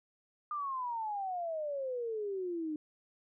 sine exponential sweep, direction down, 1219 to 299.6 Hz, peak -34 dBFS, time 0.51-2.76 s, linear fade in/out 2 ms, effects none

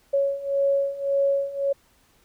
sine beating tone pair, 554.4 / 556.2 Hz, C#5 / C#5, 0 / +6 cents, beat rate 1.8 Hz, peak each -25 / -22 dBFS, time 0.13-1.73 s, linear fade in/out 10 ms, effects pink hiss -61 dBFS RMS until 2.24 s

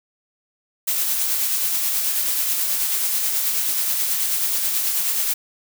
blue noise with tremolo, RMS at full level -20 dBFS, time 0.87-5.34 s, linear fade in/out 10 ms, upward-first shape triangle, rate 9.3 Hz, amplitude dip 35%, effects none

